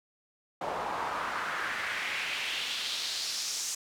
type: noise with band-pass filter sweep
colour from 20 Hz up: pink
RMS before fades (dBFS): -34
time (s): 0.61-3.75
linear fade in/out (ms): 5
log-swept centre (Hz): 770 to 6700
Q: 2.3
effects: none